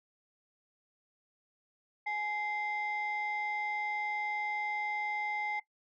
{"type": "tone pair together", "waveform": "sine", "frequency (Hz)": [839.5, 2085], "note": ["G#5", "C7"], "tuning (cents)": [18, -7], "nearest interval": "octave + major third", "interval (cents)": 1575, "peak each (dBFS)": [-34, -34], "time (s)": [2.06, 5.6], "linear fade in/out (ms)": 10, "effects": ["noise-tail reverb RT60 0.1 s tail -18 dB re dry", "tanh soft clip ceiling -27 dBFS"]}